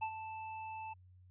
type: tone with ADSR envelope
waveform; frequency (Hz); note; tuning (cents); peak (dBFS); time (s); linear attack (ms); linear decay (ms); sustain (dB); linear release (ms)
square; 880; A5; 0; -34; 0.01-0.94; 18; 72; -9; 15
effects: added 91 Hz sine -58 dBFS peak until 1.3 s + resampled to 8000 Hz